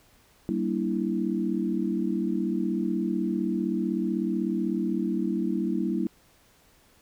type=chord; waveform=sine; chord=E half-diminished seventh; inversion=first; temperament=equal with one note detuned; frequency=193.41 / 233.1 / 293.7 / 329.6 Hz; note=G3 / Bb3 / D4 / E4; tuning=-23 / 0 / 0 / 0 cents; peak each=-29 / -30 / -33 / -29 dBFS; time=0.49-6.07 s; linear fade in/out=0 ms; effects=pink hiss -60 dBFS RMS until 7.01 s